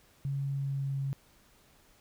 sine tone with pitch glide, 138.59 to 137 Hz, C#3 to C#3, 0 to -20 cents, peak -30 dBFS, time 0.25-1.13 s, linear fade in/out 0 ms, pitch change -20 cents, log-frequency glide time 0.49-1 s, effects pink hiss -63 dBFS RMS until 2 s

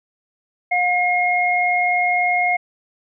sine tone pair together, 715.4 / 2146 Hz, F5 / C7, +41 / +43 cents, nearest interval octave + perfect fifth, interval 1902 cents, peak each -18 dBFS, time 0.71-2.57 s, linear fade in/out 10 ms, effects none

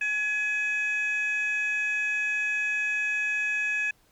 sine tone pair together, 1688 / 2533 Hz, G#6 / D#7, +28 / +30 cents, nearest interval perfect fifth, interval 702 cents, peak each -27 / -25 dBFS, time 0.01-3.91 s, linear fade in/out 5 ms, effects tanh soft clip ceiling -21 dBFS + pink hiss -64 dBFS RMS until 4.11 s

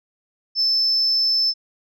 sine tone, 5274 Hz, E8, in tune, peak -15 dBFS, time 0.55-1.54 s, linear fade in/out 50 ms, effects tanh soft clip ceiling -12 dBFS

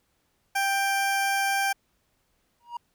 20% pulse tone, 788 Hz, G5, 9 cents sharp, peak -18 dBFS, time 0.55-1.73 s, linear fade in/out 10 ms
triangle tone with exponential growth, 951 Hz, A#5, 34 cents sharp, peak -26 dBFS, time 2.6-2.77 s, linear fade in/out 5 ms, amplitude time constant 35 ms
effects pink hiss -71 dBFS RMS until 2.94 s

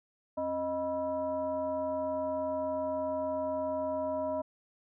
sine tone with frequency modulation, 622.3 Hz, D#5, in tune, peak -30 dBFS, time 0.37-4.42 s, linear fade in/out 10 ms, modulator 353 Hz, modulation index 0.8, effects none

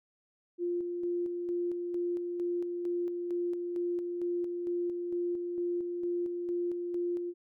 sine tone with tremolo, 349.7 Hz, F4, 2 cents sharp, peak -29 dBFS, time 0.58-7.34 s, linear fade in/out 50 ms, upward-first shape square, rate 2.2 Hz, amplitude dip 35%, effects none

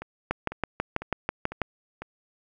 two click trains, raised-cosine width 0.5 ms, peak -10 / -21 dBFS, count 9 / 5, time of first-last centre 0.31-1.617 / 0.02-2.02 s, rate 6.12 / 2 Hz, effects none

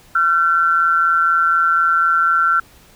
sine tone pair together, 1361.9 / 1526 Hz, F6 / G6, -44 / -47 cents, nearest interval major second, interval 197 cents, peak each -13 / -18 dBFS, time 0.15-2.6 s, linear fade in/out 5 ms, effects pink hiss -48 dBFS RMS until 2.95 s

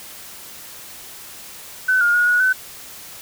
sine tone with pitch steps, 1513 / 1419 / 1445 / 1458 / 1516 Hz, F#6 / F6 / F#6 / F#6 / F#6, +38 / +27 / -41 / -26 / +42 cents, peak -13 dBFS, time 1.88-2.53 s, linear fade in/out 10 ms, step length 130 ms, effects white hiss -38 dBFS RMS until 3.21 s

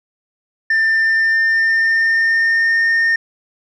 sine tone with pitch glide, 1789 to 1825.5 Hz, A6 to A#6, +28 to -37 cents, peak -9 dBFS, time 0.7-3.16 s, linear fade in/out 5 ms, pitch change +35 cents, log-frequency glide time 0.81-2.81 s, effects tanh soft clip ceiling -11 dBFS

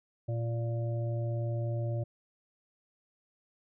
harmonic tone with a mistuned harmonic, 116.6 Hz, A#2, 1 cent sharp, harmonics 1 / 3 / 5 / 6, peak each -30 / -43 / -40 / -50 dBFS, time 0.28-2.04 s, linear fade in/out 10 ms, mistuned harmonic 3, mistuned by -20 cents, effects none

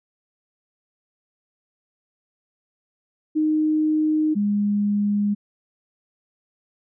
sine tone pair in turn, 309 / 205.2 Hz, D#4 / G#3, -12 / -21 cents, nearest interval perfect fifth, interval 709 cents, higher first, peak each -17 / -18 dBFS, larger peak first, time 3.35-4.35 / 4.35-5.35 s, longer neither, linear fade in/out 20 ms, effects none

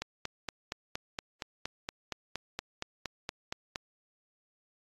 click train, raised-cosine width 0.2 ms, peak -17 dBFS, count 17, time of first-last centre 0.02-3.758 s, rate 4.28 Hz, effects AAC 32 kbps

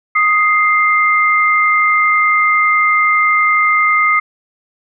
sine tone pair together, 1246.3 / 2096 Hz, D#6 / C7, +2 / +2 cents, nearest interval major sixth, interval 900 cents, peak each -12 dBFS, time 0.15-4.2 s, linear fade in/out 10 ms, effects none

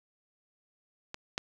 clicks, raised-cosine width 0.2 ms, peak -21 / -14 dBFS, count 2, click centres 1.144 / 1.379 s, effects none

